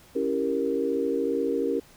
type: chord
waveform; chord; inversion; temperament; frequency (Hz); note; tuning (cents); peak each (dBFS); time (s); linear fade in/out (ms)
sine; C# diminished seventh; none; equal; 277.2 / 329.6 / 392 / 466.2; C#4 / E4 / G4 / Bb4; 0 / 0 / 0 / 0; -29 / -32 / -29 / -27; 0.15-1.8; 10
effects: pink hiss -54 dBFS RMS until 1.96 s